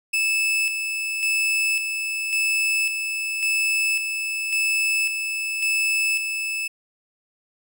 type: tone with tremolo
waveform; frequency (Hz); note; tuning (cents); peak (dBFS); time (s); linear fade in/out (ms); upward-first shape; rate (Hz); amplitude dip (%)
40% pulse; 2620; E7; -11; -18; 0.13-6.68; 10; square; 0.91; 45
effects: none